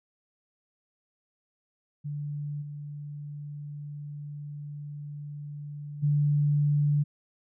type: tone with level steps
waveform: sine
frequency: 146.3 Hz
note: D3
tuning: 6 cents flat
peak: -31 / -36 / -21 dBFS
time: 2.04-7.04 s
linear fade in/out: 20 ms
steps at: 2.61 / 6.02 s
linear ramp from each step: 20 ms
effects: none